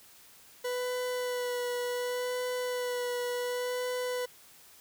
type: tone with vibrato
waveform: 40% pulse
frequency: 493.9 Hz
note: B4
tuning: in tune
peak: -30 dBFS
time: 0.64-4.26 s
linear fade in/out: 10 ms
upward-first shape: sine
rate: 0.68 Hz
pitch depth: 18 cents each way
effects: white hiss -56 dBFS RMS until 4.8 s